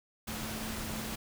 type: tone in noise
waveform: sine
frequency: 220 Hz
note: A3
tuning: in tune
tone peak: -42 dBFS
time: 0.27-1.16 s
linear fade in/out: 10 ms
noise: pink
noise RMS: -39 dBFS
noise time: 0.27-1.16 s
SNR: -6 dB
effects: none